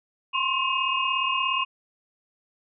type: tone cluster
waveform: sine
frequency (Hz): 1042 / 1079 / 2547 / 2817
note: C6 / C#6 / D#7 / F7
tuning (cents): -7 / -47 / +40 / +14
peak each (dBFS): -28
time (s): 0.33-1.65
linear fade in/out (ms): 20
effects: none